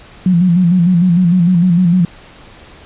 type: tone with vibrato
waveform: sine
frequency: 176.8 Hz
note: F3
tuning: 22 cents sharp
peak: -7 dBFS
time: 0.26-2.05 s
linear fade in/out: 2 ms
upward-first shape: square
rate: 6.6 Hz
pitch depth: 69 cents each way
effects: pink hiss -39 dBFS RMS until 2.85 s + resampled to 8000 Hz